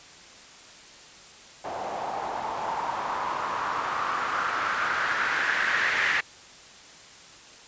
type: noise with low-pass filter sweep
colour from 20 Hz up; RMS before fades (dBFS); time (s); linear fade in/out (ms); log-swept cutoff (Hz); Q
blue; -28; 1.64-6.21; 10; 720 to 1900; 3.8
effects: white hiss -48 dBFS RMS until 7.67 s + resampled to 16000 Hz